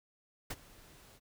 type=noise with ADSR envelope; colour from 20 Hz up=pink; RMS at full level=-37 dBFS; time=0.5-1.2 s; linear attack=8 ms; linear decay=39 ms; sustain=-21 dB; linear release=43 ms; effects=none